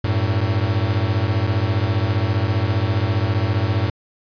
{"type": "beating tone pair", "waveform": "45% pulse", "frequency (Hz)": [95.8, 110.8], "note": ["G2", "A2"], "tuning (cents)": [-39, 13], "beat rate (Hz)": 15, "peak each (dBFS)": -20, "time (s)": [0.04, 3.9], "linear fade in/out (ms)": 5, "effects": ["resampled to 11025 Hz"]}